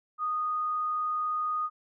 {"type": "tone", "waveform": "sine", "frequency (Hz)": 1237, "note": "D#6", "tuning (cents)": -10, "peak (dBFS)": -27, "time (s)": [0.18, 1.7], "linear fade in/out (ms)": 50, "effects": []}